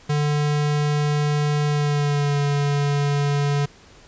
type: tone with pitch glide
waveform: square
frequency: 147.8 to 143.43 Hz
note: D3 to D3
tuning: +11 to -41 cents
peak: -19 dBFS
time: 0.09-3.66 s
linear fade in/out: 10 ms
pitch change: -52 cents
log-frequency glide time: 1.67-2.39 s
effects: pink hiss -49 dBFS RMS until 4.07 s + resampled to 16000 Hz